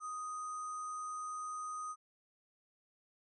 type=tone with sample-and-hold; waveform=sine; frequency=1244.5 Hz; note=D#6; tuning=in tune; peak=-39 dBFS; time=0-1.96 s; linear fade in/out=50 ms; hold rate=7350 Hz; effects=resampled to 24000 Hz